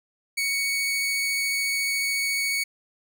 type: tone with vibrato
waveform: sawtooth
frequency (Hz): 2230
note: C#7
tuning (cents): +10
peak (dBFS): -20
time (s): 0.37-2.64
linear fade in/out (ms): 10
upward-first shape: triangle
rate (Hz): 14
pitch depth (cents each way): 9
effects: none